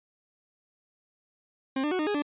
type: tone with pitch steps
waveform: 40% pulse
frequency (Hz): 266.2 / 299.2 / 369.4 / 306.1 / 413.8 / 291.8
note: C4 / D4 / F#4 / D#4 / G#4 / D4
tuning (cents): +30 / +32 / -3 / -28 / -6 / -11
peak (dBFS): -25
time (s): 1.76-2.222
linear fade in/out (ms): 5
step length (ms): 77
effects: resampled to 8000 Hz